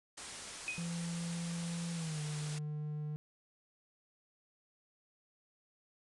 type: low-pass noise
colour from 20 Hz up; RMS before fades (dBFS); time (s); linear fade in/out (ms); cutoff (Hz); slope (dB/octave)
white; -48; 0.17-2.59; 10; 10000; 96
type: tone with exponential decay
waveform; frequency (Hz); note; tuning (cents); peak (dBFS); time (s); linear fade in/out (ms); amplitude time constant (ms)
sine; 2506; D#7; +12; -33; 0.68-0.95; 0; 57
type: tone with pitch glide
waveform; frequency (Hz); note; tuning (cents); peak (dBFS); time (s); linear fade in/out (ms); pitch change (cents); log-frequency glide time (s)
triangle; 170 to 150.58; F3 to D3; -46 to +44; -35; 0.78-3.16; 0; -210; 1.94-2.2
effects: none